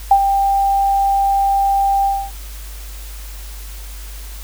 sine tone with ADSR envelope, 790 Hz, G5, 13 cents sharp, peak -4 dBFS, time 0.11-2.31 s, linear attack 4 ms, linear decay 67 ms, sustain -8 dB, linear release 260 ms, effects added 50 Hz sine -29 dBFS peak until 4.43 s + white hiss -38 dBFS RMS until 4.43 s

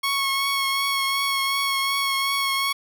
15% pulse tone with vibrato, 1100 Hz, C#6, 14 cents flat, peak -15 dBFS, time 0.03-2.73 s, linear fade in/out 10 ms, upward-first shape triangle, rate 2.7 Hz, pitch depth 22 cents each way, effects none

